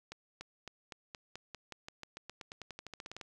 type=accelerating click train; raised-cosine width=0.2 ms; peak=-27 dBFS; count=24; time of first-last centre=0.12-3.212 s; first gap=290 ms; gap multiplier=0.92; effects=none